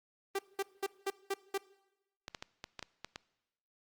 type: tone bursts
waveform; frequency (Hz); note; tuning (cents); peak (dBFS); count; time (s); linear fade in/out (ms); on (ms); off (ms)
sawtooth; 392; G4; 0; -28; 6; 0.35-1.578; 5; 38; 200
type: clicks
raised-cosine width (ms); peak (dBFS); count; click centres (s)
0.2; -24; 8; 2.281 / 2.348 / 2.425 / 2.641 / 2.793 / 2.827 / 3.046 / 3.159
effects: noise-tail reverb RT60 1.0 s tail -21 dB re dry + Opus 32 kbps